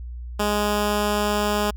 10% pulse tone, 207.7 Hz, G#3, in tune, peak -12 dBFS, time 0.39-1.71 s, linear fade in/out 10 ms, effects added 60 Hz sine -31 dBFS peak until 1.76 s

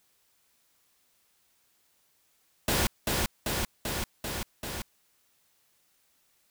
pink noise with echo, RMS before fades -26 dBFS, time 2.68-2.87 s, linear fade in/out 2 ms, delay 390 ms, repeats 5, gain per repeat -2 dB, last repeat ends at 4.82 s, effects white hiss -69 dBFS RMS until 6.5 s

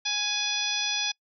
harmonic tone with a mistuned harmonic, 830.6 Hz, G#5, in tune, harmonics 1 / 2 / 3 / 4 / 5 / 6 / 7, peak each -39 / -38 / -32 / -30 / -37 / -32 / -33 dBFS, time 0.05-1.12 s, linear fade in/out 10 ms, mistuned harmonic 4, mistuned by +51 cents, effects noise-tail reverb RT60 0.1 s tail -26 dB re dry

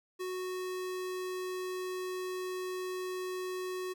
square tone, 368.6 Hz, F#4, 7 cents flat, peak -36 dBFS, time 0.19-3.94 s, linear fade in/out 20 ms, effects none

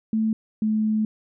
sine tone pair in turn, 220 / 216.2 Hz, A3 / A3, 0 / -30 cents, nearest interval unison, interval 30 cents, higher first, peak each -19 dBFS, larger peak neither, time 0.13-0.33 / 0.62-1.05 s, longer second, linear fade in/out 2 ms, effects none

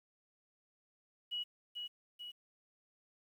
sine tone with echo, 2919 Hz, F#7, 24 cents flat, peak -36 dBFS, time 1.31-1.44 s, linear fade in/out 20 ms, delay 440 ms, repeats 2, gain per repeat -4 dB, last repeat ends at 2.32 s, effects 11-bit

